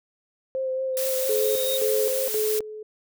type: tone with vibrato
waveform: sine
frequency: 523.3 Hz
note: C5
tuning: in tune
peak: -24 dBFS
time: 0.55-2.28 s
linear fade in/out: 0 ms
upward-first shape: sine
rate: 4.4 Hz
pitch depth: 16 cents each way
type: tone with exponential growth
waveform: square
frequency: 3729 Hz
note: A#7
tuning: in tune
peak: -27 dBFS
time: 0.94-1.77 s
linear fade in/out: 1 ms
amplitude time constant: 180 ms
type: noise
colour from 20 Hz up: blue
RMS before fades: -29 dBFS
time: 0.97-2.59 s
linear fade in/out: 0 ms
type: tone with tremolo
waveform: sine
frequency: 429.1 Hz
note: A4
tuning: 43 cents flat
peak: -22 dBFS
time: 1.29-2.83 s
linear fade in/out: 5 ms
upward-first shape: square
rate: 1.9 Hz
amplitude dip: 75%
effects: none